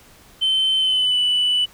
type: tone with pitch glide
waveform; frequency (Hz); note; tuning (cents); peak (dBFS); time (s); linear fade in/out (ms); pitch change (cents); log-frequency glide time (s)
sine; 3080 to 2975; G7 to F#7; -31 to +9; -14; 0.41-1.66; 20; -60; 0.78-1.18
effects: tanh soft clip ceiling -13 dBFS + pink hiss -49 dBFS RMS until 1.73 s